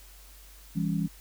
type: chord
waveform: sine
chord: C# diminished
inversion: first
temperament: just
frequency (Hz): 166.31 / 199.57 / 277.2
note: E3 / G3 / C#4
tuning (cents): +16 / +31 / 0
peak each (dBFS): -28 / -30 / -34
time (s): 0.75-1.08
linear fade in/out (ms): 20
effects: added 48 Hz sine -50 dBFS peak until 1.2 s + white hiss -54 dBFS RMS until 1.2 s